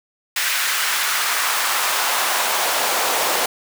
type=noise with high-pass filter sweep; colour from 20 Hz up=pink; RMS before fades=-20 dBFS; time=0.36-3.46 s; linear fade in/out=5 ms; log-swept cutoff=1700 to 570 Hz; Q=1.4; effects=none

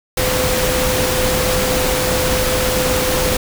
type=tone in noise; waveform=sine; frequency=509 Hz; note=C5; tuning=48 cents flat; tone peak=-19 dBFS; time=0.17-3.37 s; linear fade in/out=5 ms; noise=pink; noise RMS=-18 dBFS; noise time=0.17-3.37 s; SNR=-4 dB; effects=none

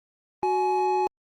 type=tone pair together; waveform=triangle; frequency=370 / 844.2 Hz; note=F#4 / G#5; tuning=0 / +28 cents; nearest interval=octave + major second; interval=1428 cents; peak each=-23 / -21 dBFS; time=0.43-1.07 s; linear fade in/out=0 ms; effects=Opus 24 kbps

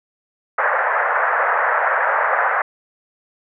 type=band-pass noise; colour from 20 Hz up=white; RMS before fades=-18 dBFS; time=0.58-2.62 s; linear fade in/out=5 ms; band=520 to 1800 Hz; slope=48 dB/octave; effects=none

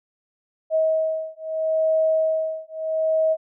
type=beating tone pair; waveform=sine; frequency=636 / 636.76 Hz; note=D#5 / D#5; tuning=+38 / +40 cents; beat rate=0.76 Hz; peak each=-22 dBFS; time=0.7-3.37 s; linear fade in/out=50 ms; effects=none

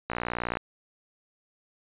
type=click train; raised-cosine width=0.5 ms; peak=-14 dBFS; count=29; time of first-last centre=0.1-0.571 s; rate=59.5 Hz; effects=resampled to 8000 Hz

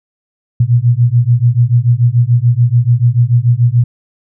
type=beating tone pair; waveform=sine; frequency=117 / 123.9 Hz; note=A#2 / B2; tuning=+7 / +6 cents; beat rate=6.9 Hz; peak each=-10 dBFS; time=0.6-3.84 s; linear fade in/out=5 ms; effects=none

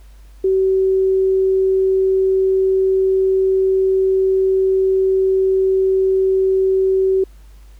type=tone; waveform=sine; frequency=380.9 Hz; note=G4; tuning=50 cents flat; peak=-12 dBFS; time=0.44-7.24 s; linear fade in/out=5 ms; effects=added 50 Hz sine -39 dBFS peak until 7.79 s + pink hiss -55 dBFS RMS until 7.79 s

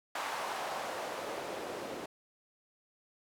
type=noise with band-pass filter sweep; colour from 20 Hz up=white; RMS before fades=-39 dBFS; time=0.15-2.06 s; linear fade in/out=5 ms; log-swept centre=970 to 390 Hz; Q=1.6; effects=none

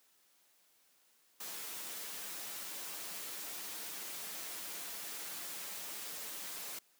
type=noise with comb filter; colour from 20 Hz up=white; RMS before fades=-44 dBFS; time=1.4-6.79 s; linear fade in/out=5 ms; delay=7.9 ms; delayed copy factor=-0.5; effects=white hiss -70 dBFS RMS until 6.99 s + high-pass 200 Hz 12 dB/octave

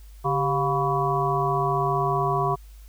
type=harmonic tone with a mistuned harmonic; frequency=141.1 Hz; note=C#3; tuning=31 cents sharp; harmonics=1 / 3 / 5 / 7 / 8; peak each=-27 / -27 / -27 / -27 / -27 dBFS; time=0.24-2.56 s; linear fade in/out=20 ms; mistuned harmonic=3; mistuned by=-130 cents; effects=added 51 Hz sine -42 dBFS peak until 2.88 s + white hiss -58 dBFS RMS until 2.88 s

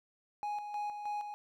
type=tone with tremolo; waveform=triangle; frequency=831 Hz; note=G#5; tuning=1 cent sharp; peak=-32 dBFS; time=0.43-1.34 s; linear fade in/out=0 ms; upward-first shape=square; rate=3.2 Hz; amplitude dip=50%; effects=none

